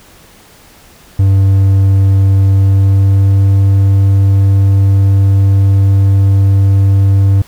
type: tone with pitch glide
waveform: triangle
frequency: 97.2 to 97.99 Hz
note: G2 to G2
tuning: -14 to 0 cents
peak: -3 dBFS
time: 1.19-7.42 s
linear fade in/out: 5 ms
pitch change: +14 cents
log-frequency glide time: 2.47-3.4 s
effects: pink hiss -41 dBFS RMS until 7.47 s